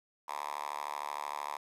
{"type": "tone with high-pass filter", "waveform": "5% pulse", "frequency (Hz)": 73.1, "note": "D2", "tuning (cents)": -7, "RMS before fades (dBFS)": -39, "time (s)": [0.28, 1.57], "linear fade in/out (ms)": 5, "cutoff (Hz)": 980, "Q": 5, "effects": ["resampled to 32000 Hz", "10-bit"]}